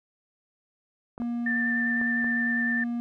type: clicks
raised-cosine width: 1 ms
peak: -26 dBFS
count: 4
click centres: 1.179 / 1.219 / 2.014 / 2.244 s
type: tone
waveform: triangle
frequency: 237.4 Hz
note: A#3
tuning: 32 cents sharp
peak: -25 dBFS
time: 1.2-3 s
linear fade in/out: 0 ms
type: tone with vibrato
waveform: sine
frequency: 1779 Hz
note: A6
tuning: 19 cents sharp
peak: -25 dBFS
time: 1.46-2.84 s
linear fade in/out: 5 ms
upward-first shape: square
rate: 9.9 Hz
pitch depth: 11 cents each way
effects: none